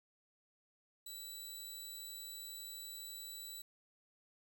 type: tone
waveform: 15% pulse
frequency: 3951 Hz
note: B7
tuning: in tune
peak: -39 dBFS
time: 1.06-3.62 s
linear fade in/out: 5 ms
effects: 11-bit